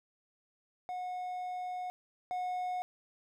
triangle tone pair in turn, 728 / 728 Hz, F#5 / F#5, -28 / -28 cents, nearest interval unison, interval 0 cents, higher neither, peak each -34 / -31 dBFS, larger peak second, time 0.89-1.9 / 2.31-2.82 s, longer first, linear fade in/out 0 ms, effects none

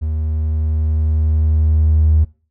triangle tone with level ramp, 77.78 Hz, D#2, in tune, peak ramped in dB -15 to -5 dBFS, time 0.01-2.25 s, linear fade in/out 20 ms, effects noise-tail reverb RT60 0.4 s tail -25 dB re dry + tanh soft clip ceiling -5 dBFS

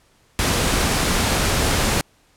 pink noise, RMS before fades -19 dBFS, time 0.39-2.01 s, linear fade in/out 0 ms, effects pink hiss -58 dBFS RMS until 2.36 s + low-pass 11000 Hz 12 dB/octave

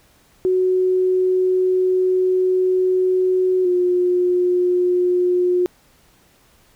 sine tone pair in turn, 370 / 358.8 Hz, F#4 / F4, 0 / +47 cents, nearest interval minor second, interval 53 cents, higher first, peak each -14 dBFS, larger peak neither, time 0.45-3.65 / 3.65-5.66 s, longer first, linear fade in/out 0 ms, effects pink hiss -55 dBFS RMS until 6.75 s

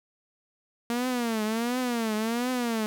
sawtooth tone with vibrato, 233.1 Hz, A#3, in tune, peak -22 dBFS, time 0.9-2.86 s, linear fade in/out 0 ms, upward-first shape triangle, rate 1.4 Hz, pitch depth 170 cents each way, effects none

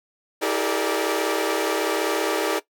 sawtooth tone cluster, 322.4 / 389 / 423.9 / 464.9 / 586 Hz, E4 / G4 / G#4 / A#4 / D5, -38 / -13 / +35 / -5 / -4 cents, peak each -24 dBFS, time 0.41-2.6 s, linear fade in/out 20 ms, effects noise-tail reverb RT60 0.1 s tail -17 dB re dry

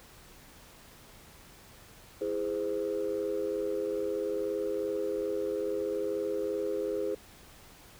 sine chord, E augmented, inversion none, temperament just, 329.6 / 412 / 515 Hz, E4 / G#4 / B#4, 0 / -14 / -28 cents, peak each -36 / -31 / -33 dBFS, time 2.21-7.15 s, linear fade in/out 5 ms, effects tanh soft clip ceiling -23 dBFS + pink hiss -54 dBFS RMS until 7.99 s

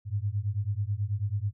sine beating tone pair, 98 / 107.2 Hz, G2 / A2, 0 / -45 cents, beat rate 9.2 Hz, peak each -30 dBFS, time 0.05-1.53 s, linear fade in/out 50 ms, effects none

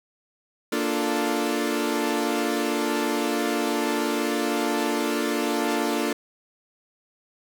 sawtooth chord, Bb major seventh, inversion none, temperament equal, 233.1 / 293.7 / 349.2 / 440 Hz, Bb3 / D4 / F4 / A4, 0 / 0 / 0 / 0 cents, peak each -25 / -23 / -25 / -26 dBFS, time 0.72-6.13 s, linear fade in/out 5 ms, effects none

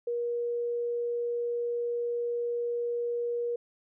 sine tone, 476.2 Hz, A#4, 37 cents sharp, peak -28 dBFS, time 0.07-3.56 s, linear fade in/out 5 ms, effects none

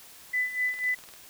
sine tone with tremolo, 1999 Hz, B6, 20 cents sharp, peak -23 dBFS, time 0.33-0.95 s, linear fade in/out 10 ms, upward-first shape sine, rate 4 Hz, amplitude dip 75%
click train, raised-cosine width 0.2 ms, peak -30 dBFS, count 10, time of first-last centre 0.69-1.138 s, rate 20.1 Hz
effects white hiss -50 dBFS RMS until 1.29 s

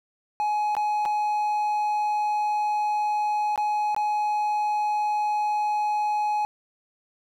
triangle tone with dropouts, 841 Hz, G#5, 22 cents sharp, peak -20 dBFS, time 0.4-6.45 s, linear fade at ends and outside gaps 0 ms, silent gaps 0.751-0.767 / 1.053-1.058 / 3.559-3.577 / 3.947-3.964 s, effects none

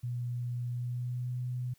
sine tone with pitch glide, 121.7 to 124.62 Hz, B2 to B2, -25 to +16 cents, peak -32 dBFS, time 0.03-1.74 s, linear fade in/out 10 ms, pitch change +41 cents, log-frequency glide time 0.7-1.38 s, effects white hiss -68 dBFS RMS until 1.78 s

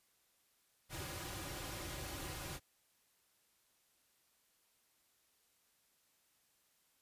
pink noise with comb filter, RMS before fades -45 dBFS, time 0.89-2.6 s, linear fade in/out 50 ms, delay 4.5 ms, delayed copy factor -0.65, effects white hiss -75 dBFS RMS until 7.01 s + resampled to 32000 Hz

